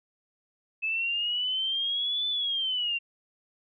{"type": "linear two-way sweep", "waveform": "sine", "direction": "up then down", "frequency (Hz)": [2597, 3516, 2743], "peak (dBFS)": -26, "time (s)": [0.82, 2.99], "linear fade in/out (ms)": 20, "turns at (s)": 2.28, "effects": []}